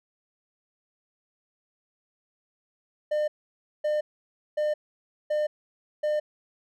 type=tone bursts; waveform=triangle; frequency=603 Hz; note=D5; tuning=46 cents sharp; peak=-21 dBFS; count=5; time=3.11-6.2 s; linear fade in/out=10 ms; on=170 ms; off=560 ms; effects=none